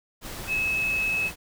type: tone in noise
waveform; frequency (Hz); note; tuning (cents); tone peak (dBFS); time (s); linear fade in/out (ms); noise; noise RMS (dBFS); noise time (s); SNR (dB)
sine; 2584; E7; -35; -23; 0.47-1.31; 50; pink; -37; 0.21-1.36; +11
effects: none